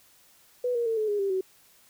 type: tone with pitch steps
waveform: sine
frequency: 493.9 / 472.1 / 451.3 / 431.5 / 412.4 / 394.3 / 376.9 Hz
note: B4 / A#4 / A4 / A4 / G#4 / G4 / F#4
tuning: 0 / +22 / +44 / -34 / -12 / +10 / +32 cents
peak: -24 dBFS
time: 0.64-1.41 s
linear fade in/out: 5 ms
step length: 110 ms
effects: white hiss -59 dBFS RMS until 1.89 s